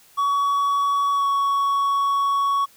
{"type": "tone with pitch glide", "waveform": "triangle", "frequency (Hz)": [1128, 1117], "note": ["C#6", "C#6"], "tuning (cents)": [30, 13], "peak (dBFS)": -16, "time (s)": [0.17, 2.66], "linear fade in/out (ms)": 20, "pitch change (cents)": -17, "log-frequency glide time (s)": [1.14, 1.25], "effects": ["white hiss -53 dBFS RMS until 2.76 s"]}